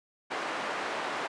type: band-pass noise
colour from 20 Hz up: white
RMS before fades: -34 dBFS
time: 0.3-1.28 s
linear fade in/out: 20 ms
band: 330 to 1600 Hz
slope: 12 dB/octave
effects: resampled to 22050 Hz